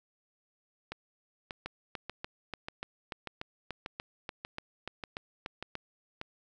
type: two click trains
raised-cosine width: 0.3 ms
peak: -21 / -22 dBFS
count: 15 / 10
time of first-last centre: 1.66-5.754 / 0.92-6.214 s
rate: 3.42 / 1.7 Hz
effects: none